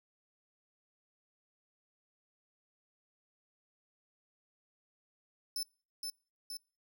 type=tone with echo; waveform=sawtooth; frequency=5270 Hz; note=E8; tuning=1 cent flat; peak=-32 dBFS; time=5.56-5.63 s; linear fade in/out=2 ms; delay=470 ms; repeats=2; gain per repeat=-3 dB; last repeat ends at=6.57 s; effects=noise-tail reverb RT60 0.4 s tail -26 dB re dry